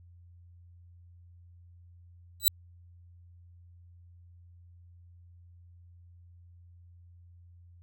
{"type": "tone with exponential growth", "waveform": "10% pulse", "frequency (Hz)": 3951, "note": "B7", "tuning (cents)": 0, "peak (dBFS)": -7, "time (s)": [2.4, 2.48], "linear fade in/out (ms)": 0, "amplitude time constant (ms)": 17, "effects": ["added 87 Hz sine -52 dBFS peak until 7.82 s"]}